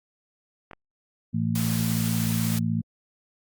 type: clicks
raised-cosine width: 0.5 ms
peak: -26 dBFS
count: 2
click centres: 0.712 / 0.733 s
type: harmonic tone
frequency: 56.2 Hz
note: A1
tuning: 37 cents sharp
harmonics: 2 / 3 / 4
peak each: -27 / -27 / -27 dBFS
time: 1.33-2.82 s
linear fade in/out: 20 ms
type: noise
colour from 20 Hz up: white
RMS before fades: -33 dBFS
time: 1.55-2.59 s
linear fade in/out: 5 ms
effects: Opus 48 kbps